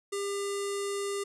square tone with low-pass filter, 400.5 Hz, G4, 37 cents sharp, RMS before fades -33 dBFS, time 0.12-1.24 s, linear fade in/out 10 ms, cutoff 8800 Hz, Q 3.2, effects none

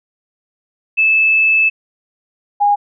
sine tone pair in turn, 2619 / 818.8 Hz, E7 / G#5, -12 / -25 cents, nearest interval octave + minor sixth, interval 2013 cents, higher first, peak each -9 dBFS, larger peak neither, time 0.97-1.7 / 2.6-2.76 s, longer first, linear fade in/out 20 ms, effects none

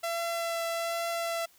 sawtooth tone with vibrato, 673 Hz, E5, 36 cents sharp, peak -26 dBFS, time 0.03-1.46 s, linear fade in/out 10 ms, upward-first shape triangle, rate 1.2 Hz, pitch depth 12 cents each way, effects white hiss -61 dBFS RMS until 1.58 s

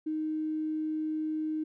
triangle tone with tanh clipping, 311.1 Hz, D#4, in tune, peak -29 dBFS, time 0.06-1.64 s, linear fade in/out 10 ms, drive 3 dB, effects none

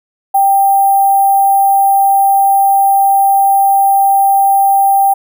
sine tone with sample-and-hold, 789 Hz, G5, 11 cents sharp, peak -6 dBFS, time 0.34-5.14 s, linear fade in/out 10 ms, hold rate 11025 Hz, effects none

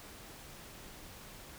silence, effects pink hiss -51 dBFS RMS until 1.58 s

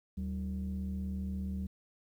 sine tone pair together, 76.08 / 191.4 Hz, D#2 / G3, -38 / -41 cents, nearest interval octave + major third, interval 1597 cents, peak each -35 / -35 dBFS, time 0.17-1.67 s, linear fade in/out 10 ms, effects tanh soft clip ceiling -30 dBFS + 11-bit

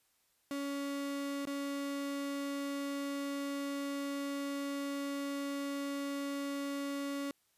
35% pulse tone with dropouts, 280.7 Hz, C#4, 22 cents sharp, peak -34 dBFS, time 0.51-7.31 s, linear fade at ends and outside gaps 1 ms, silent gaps 1.454-1.472 s, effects white hiss -74 dBFS RMS until 7.57 s + resampled to 32000 Hz

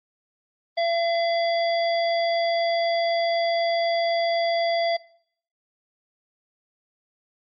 harmonic tone, 677 Hz, E5, 46 cents sharp, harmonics 1 / 3 / 5 / 7, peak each -21 / -31 / -34 / -35 dBFS, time 0.77-4.97 s, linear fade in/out 10 ms, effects noise-tail reverb RT60 0.6 s tail -20 dB re dry + Opus 24 kbps

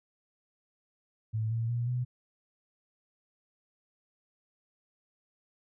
sine tone with pitch steps, 110.1 / 114.58 / 119.24 / 124.08 Hz, A2 / A#2 / A#2 / B2, +2 / -29 / +40 / +9 cents, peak -28 dBFS, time 1.33-2.05 s, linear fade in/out 20 ms, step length 180 ms, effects none

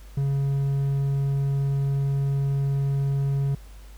triangle tone, 138.59 Hz, C#3, in tune, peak -19 dBFS, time 0.17-3.55 s, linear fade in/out 5 ms, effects added 50 Hz sine -41 dBFS peak until 3.97 s + pink hiss -54 dBFS RMS until 3.97 s

